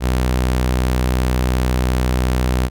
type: tone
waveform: sawtooth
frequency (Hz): 62.8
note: B1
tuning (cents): +30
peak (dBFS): -11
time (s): 0-2.7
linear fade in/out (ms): 50
effects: none